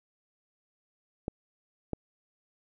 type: clicks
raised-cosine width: 2 ms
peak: -18 dBFS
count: 2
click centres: 1.281 / 1.933 s
effects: none